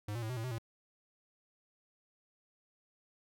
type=tone with pitch steps; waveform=square; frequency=104.4 / 118.3 / 110.3 / 126.6 / 112.4 / 127.7 / 113.8 Hz; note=G#2 / A#2 / A2 / B2 / A2 / C3 / A#2; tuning=+10 / +26 / +5 / +43 / +37 / -42 / -41 cents; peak=-37 dBFS; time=0.08-0.584 s; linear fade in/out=5 ms; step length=72 ms; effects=none